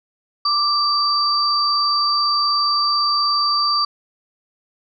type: tone pair together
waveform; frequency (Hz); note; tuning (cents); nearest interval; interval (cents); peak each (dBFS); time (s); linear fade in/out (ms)
sine; 1174.7 / 4656; D6 / D8; 0 / -16; 2 octaves; 2384; -18; 0.45-3.85; 5
effects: none